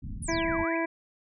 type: low-pass noise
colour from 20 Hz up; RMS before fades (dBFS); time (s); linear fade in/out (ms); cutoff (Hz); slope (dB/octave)
pink; -37; 0.02-0.65; 10; 250; 48
type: exponential two-way sweep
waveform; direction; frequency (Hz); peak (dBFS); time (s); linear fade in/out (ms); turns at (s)
sine; down then up; 10590 to 861 to 2632; -36; 0.22-0.77; 10; 0.6
type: harmonic tone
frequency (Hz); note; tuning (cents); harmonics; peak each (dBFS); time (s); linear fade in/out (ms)
330.3; E4; +4; 1 / 2 / 3 / 5 / 6 / 7; -29 / -32 / -34 / -36 / -37 / -37; 0.28-0.86; 10
effects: none